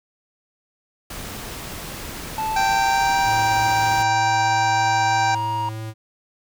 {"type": "noise", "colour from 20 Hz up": "pink", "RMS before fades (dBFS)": -33, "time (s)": [1.1, 4.03], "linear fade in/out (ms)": 5}
{"type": "tone with pitch glide", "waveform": "triangle", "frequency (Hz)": [876, 944.3], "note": ["A5", "A#5"], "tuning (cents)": [-8, 22], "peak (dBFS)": -20, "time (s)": [2.38, 5.69], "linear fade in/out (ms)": 2, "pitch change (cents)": 130, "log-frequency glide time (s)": [2.53, 3.2]}
{"type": "harmonic tone", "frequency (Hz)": 784, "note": "G5", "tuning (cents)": 0, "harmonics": [1, 2, 3, 5, 6, 7, 8, 9], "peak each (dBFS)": [-19, -25, -29, -33, -35, -36, -37, -38], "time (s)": [2.56, 5.35], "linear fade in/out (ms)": 5}
{"type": "tone with vibrato", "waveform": "square", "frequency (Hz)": 109.9, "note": "A2", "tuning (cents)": -2, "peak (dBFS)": -29, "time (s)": [3.24, 5.94], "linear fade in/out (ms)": 50, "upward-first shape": "triangle", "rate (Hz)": 3.2, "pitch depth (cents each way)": 11}
{"effects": []}